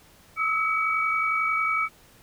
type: tone cluster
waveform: sine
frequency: 1253 / 1304 / 2272 Hz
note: D#6 / E6 / C#7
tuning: +12 / -19 / +42 cents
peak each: -32 / -25 / -25 dBFS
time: 0.36-1.89 s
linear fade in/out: 50 ms
effects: pink hiss -55 dBFS RMS until 2.22 s